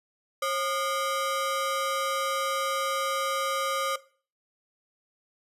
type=ring-modulated tone; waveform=40% pulse; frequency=880 Hz; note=A5; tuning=in tune; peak=-22 dBFS; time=0.42-3.96 s; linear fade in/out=5 ms; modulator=340 Hz; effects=noise-tail reverb RT60 0.4 s tail -17 dB re dry + resampled to 32000 Hz